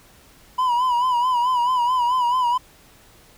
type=tone with vibrato; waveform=triangle; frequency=987.8 Hz; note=B5; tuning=in tune; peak=-15 dBFS; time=0.58-2.58 s; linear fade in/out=10 ms; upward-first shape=sine; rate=4.6 Hz; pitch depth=71 cents each way; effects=pink hiss -51 dBFS RMS until 3.37 s